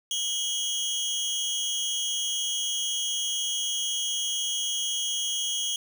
25% pulse tone pair together, 2960 / 3267 Hz, F#7 / G#7, 0 / -29 cents, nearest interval major second, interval 171 cents, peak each -30 / -24 dBFS, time 0.11-5.76 s, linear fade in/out 2 ms, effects 8-bit

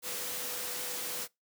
sine tone in noise, 493.9 Hz, B4, in tune, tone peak -48 dBFS, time 0.02-1.28 s, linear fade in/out 50 ms, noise white, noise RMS -37 dBFS, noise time 0.02-1.28 s, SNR -14 dB, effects noise-tail reverb RT60 0.2 s tail -24 dB re dry + high-pass 150 Hz 12 dB/octave

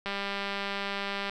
click train, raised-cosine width 0.3 ms, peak -17 dBFS, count 247, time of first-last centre 0.06-1.296 s, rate 199 Hz, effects none

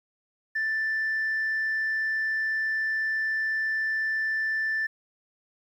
sine tone, 1766 Hz, A6, 6 cents sharp, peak -23 dBFS, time 0.55-4.87 s, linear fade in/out 10 ms, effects tanh soft clip ceiling -22 dBFS + 10-bit

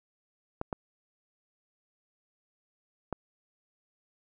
clicks, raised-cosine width 1 ms, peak -18 dBFS, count 3, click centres 0.614 / 0.728 / 3.127 s, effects none

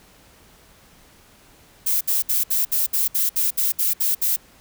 violet noise bursts, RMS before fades -20 dBFS, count 12, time 1.86-4.364 s, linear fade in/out 10 ms, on 150 ms, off 64 ms, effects pink hiss -52 dBFS RMS until 4.6 s

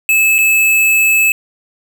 square tone with dropouts, 2605 Hz, E7, 21 cents flat, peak -9 dBFS, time 0.09-1.32 s, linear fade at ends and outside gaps 1 ms, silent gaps 0.383-0.387 s, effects none

